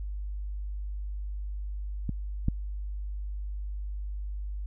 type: clicks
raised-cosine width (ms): 5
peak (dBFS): -17 / -13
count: 2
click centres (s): 2.093 / 2.484
effects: added 50 Hz sine -32 dBFS peak until 4.66 s